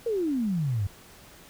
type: exponential sweep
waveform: sine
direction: down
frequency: 481.8 to 92.5 Hz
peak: -24 dBFS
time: 0.06-0.87 s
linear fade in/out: 5 ms
effects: pink hiss -51 dBFS RMS until 1.49 s